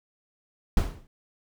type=noise with exponential decay; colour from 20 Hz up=brown; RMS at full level=-19 dBFS; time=0.77-1.07 s; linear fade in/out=2 ms; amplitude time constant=65 ms; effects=none